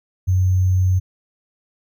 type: tone with sample-and-hold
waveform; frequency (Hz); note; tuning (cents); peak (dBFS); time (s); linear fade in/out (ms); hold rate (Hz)
sine; 92.5; F#2; 0; -13; 0.27-1; 20; 6300
effects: none